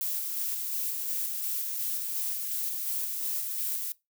violet noise with tremolo, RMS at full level -31 dBFS, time 0.01-3.92 s, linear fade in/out 0 ms, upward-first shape square, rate 2.8 Hz, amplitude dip 25%, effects noise-tail reverb RT60 0.2 s tail -21 dB re dry

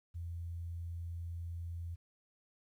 sine tone, 85 Hz, F2, 46 cents flat, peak -39 dBFS, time 0.14-1.96 s, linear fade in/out 20 ms, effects 12-bit

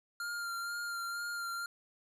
square tone with vibrato, 1396.9 Hz, F6, in tune, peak -37 dBFS, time 0.2-1.66 s, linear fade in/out 2 ms, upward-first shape sine, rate 2.1 Hz, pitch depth 21 cents each way, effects resampled to 32000 Hz + 12-bit

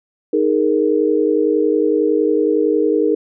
sine chord, D# suspended fourth, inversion none, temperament equal, 311.1 / 415.3 / 466.2 Hz, D#4 / G#4 / A#4, 0 / 0 / 0 cents, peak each -17 dBFS, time 0.33-3.15 s, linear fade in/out 5 ms, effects none

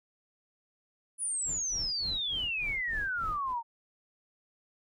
sine exponential sweep, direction down, 10060 to 904 Hz, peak -30 dBFS, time 1.18-3.63 s, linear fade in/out 50 ms
brown noise with tremolo, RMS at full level -41 dBFS, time 1.44-3.55 s, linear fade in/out 50 ms, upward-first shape sine, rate 3.4 Hz, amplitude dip 100%
effects none

